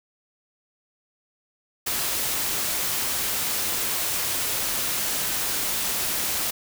white noise, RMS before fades -26 dBFS, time 1.86-6.51 s, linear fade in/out 10 ms, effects none

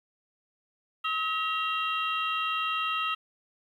harmonic tone with a mistuned harmonic, 640 Hz, D#5, 49 cents sharp, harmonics 2 / 3 / 4 / 5 / 6, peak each -29 / -41 / -32 / -36 / -43 dBFS, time 1.04-3.15 s, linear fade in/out 10 ms, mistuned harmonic 4, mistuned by +130 cents, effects 10-bit

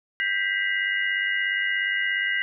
sine tone cluster, 1578 / 1958 / 2055 / 2863 Hz, G6 / B6 / C7 / F7, +11 / -15 / -32 / +42 cents, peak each -28 / -25 / -30 / -32 dBFS, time 0.2-2.42 s, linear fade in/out 0 ms, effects none

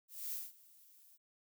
violet noise with ADSR envelope, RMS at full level -40 dBFS, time 0.08-1.18 s, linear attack 240 ms, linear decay 200 ms, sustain -23 dB, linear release 33 ms, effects none

